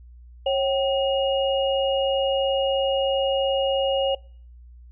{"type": "tone cluster", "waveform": "sine", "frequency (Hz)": [545, 766, 2866], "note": ["C#5", "G5", "F7"], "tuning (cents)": [-29, -40, 44], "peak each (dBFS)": [-20, -28, -28], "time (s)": [0.46, 4.15], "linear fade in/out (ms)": 5, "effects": ["noise-tail reverb RT60 0.5 s tail -25 dB re dry", "added 60 Hz sine -43 dBFS peak until 4.91 s"]}